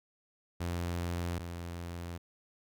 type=tone pair in turn; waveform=sawtooth; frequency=86.7 / 86.05 Hz; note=F2 / F2; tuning=-12 / -25 cents; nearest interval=unison; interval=13 cents; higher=first; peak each=-29 / -35 dBFS; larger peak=first; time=0.6-1.39 / 1.39-2.18 s; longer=neither; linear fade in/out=10 ms; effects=none